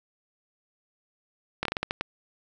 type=slowing click train; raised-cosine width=0.3 ms; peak=-11 dBFS; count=8; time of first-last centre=1.63-2.01 s; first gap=23 ms; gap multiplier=1.28; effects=none